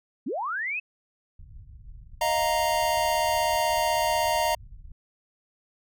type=linear sweep; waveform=sine; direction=up; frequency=189.8 to 2642 Hz; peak=-27 dBFS; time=0.26-0.8 s; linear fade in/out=10 ms
type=low-pass noise; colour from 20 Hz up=pink; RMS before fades=-45 dBFS; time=1.39-4.92 s; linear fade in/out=5 ms; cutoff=110 Hz; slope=24 dB/octave
type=chord; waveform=square; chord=Eb suspended second; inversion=none; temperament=equal; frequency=622.3 / 698.5 / 932.3 Hz; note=Eb5 / F5 / Bb5; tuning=0 / 0 / 0 cents; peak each=-28 / -29 / -26 dBFS; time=2.21-4.55 s; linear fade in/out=5 ms
effects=none